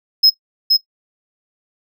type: tone with echo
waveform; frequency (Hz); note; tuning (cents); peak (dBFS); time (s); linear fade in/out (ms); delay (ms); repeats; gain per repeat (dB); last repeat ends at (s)
triangle; 5140; E8; -45; -5; 0.23-0.3; 10; 470; 1; -3; 0.77
effects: noise-tail reverb RT60 0.1 s tail -17 dB re dry